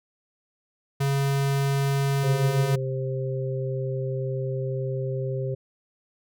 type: tone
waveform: square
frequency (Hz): 138.59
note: C#3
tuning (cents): 0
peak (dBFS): -22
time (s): 1-2.76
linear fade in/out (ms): 10
type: harmonic tone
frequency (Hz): 131.7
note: C3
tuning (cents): +12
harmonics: 1 / 3 / 4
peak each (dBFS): -27 / -32 / -33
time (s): 2.23-5.55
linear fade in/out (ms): 10
effects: none